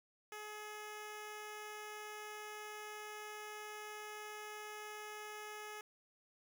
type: tone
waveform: 10% pulse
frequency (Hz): 423.1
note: G#4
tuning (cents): +32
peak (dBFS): -38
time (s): 0.32-5.81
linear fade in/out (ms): 2
effects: 12-bit